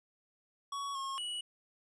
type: tone with pitch steps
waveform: square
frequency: 1120 / 1083 / 2932 Hz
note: C#6 / C#6 / F#7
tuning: +18 / -41 / -16 cents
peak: -37 dBFS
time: 0.72-1.41 s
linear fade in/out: 5 ms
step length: 230 ms
effects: resampled to 22050 Hz